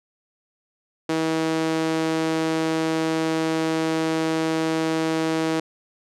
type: tone with high-pass filter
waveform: sawtooth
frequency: 160.6 Hz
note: E3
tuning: 45 cents flat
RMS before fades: -23 dBFS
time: 1.09-5.6 s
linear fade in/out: 5 ms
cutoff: 330 Hz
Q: 1.8
effects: low-pass 8000 Hz 12 dB/octave